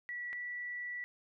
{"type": "tone pair in turn", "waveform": "sine", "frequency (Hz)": [1944, 1954.8], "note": ["B6", "B6"], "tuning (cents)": [-28, -18], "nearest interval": "unison", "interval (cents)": 10, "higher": "second", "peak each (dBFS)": [-38, -38], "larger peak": "neither", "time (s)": [[0.09, 0.33], [0.33, 1.04]], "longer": "second", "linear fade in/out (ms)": 0, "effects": []}